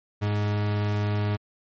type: tone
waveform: 40% pulse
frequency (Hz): 103.83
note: G#2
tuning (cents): 0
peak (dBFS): -22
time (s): 0.21-1.37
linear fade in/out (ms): 20
effects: low-pass 4000 Hz 12 dB/octave + MP3 32 kbps